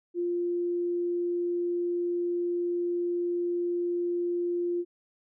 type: tone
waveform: sine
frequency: 349.2 Hz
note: F4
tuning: in tune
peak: -26 dBFS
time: 0.14-4.85 s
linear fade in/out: 50 ms
effects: none